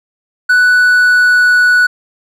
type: tone with pitch glide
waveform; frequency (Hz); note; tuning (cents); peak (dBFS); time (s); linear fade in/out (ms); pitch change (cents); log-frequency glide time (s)
triangle; 1485 to 1475.6; F#6 to F#6; +6 to -5; -4; 0.49-1.87; 10; -11; 0.63-1.53
effects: none